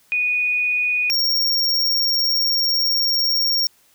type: tone pair in turn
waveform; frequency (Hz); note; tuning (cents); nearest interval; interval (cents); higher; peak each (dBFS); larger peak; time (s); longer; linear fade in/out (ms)
sine / square; 2471 / 5547; D#7 / F8; -13 / -13; octave + major second; 1400; second; -17; neither; 0.12-1.1 / 1.1-3.67; second; 0
effects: white hiss -57 dBFS RMS until 3.94 s